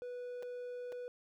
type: tone with dropouts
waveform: triangle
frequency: 492 Hz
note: B4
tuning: 7 cents flat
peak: -39 dBFS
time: 0.02-1.08 s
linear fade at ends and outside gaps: 0 ms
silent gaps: 0.425-0.43 / 0.921-0.925 s
effects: none